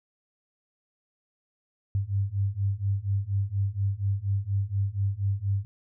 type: beating tone pair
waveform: sine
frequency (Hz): 97 / 101.2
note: G2 / G#2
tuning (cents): -18 / -44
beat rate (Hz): 4.2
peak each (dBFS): -28 / -27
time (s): 1.95-5.65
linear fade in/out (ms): 0
effects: none